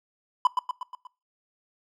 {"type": "tone with echo", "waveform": "triangle", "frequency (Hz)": 1000, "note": "B5", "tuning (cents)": 21, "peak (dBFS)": -14, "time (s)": [0.45, 0.47], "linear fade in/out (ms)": 2, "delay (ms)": 120, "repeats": 5, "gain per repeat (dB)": -5, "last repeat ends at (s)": 1.07, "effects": ["noise-tail reverb RT60 0.3 s tail -22 dB re dry"]}